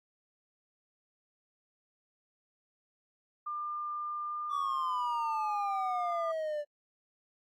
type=tone with pitch glide; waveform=sine; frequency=1199 to 1208 Hz; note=D6 to D6; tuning=+36 to +48 cents; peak=-34 dBFS; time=3.46-6.32 s; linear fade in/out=10 ms; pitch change=+12 cents; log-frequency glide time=4.2-4.65 s
type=exponential sweep; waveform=triangle; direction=down; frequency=1165 to 583 Hz; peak=-30 dBFS; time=4.49-6.65 s; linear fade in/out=50 ms
effects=AAC 48 kbps